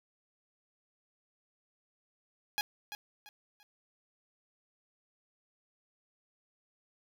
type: tone with echo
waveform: 10% pulse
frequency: 830 Hz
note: G#5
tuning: 1 cent flat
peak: -22 dBFS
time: 2.58-2.61 s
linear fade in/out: 0 ms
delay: 340 ms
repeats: 3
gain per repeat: -10 dB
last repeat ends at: 3.63 s
effects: none